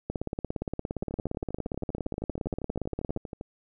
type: two click trains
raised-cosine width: 2 ms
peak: -17 / -23 dBFS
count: 54 / 31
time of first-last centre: 0.1-3.164 / 1.03-3.411 s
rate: 17.3 / 12.6 Hz
effects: none